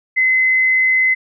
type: tone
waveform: sine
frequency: 2044 Hz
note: C7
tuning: 41 cents flat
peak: -11 dBFS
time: 0.16-1.15 s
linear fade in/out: 20 ms
effects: none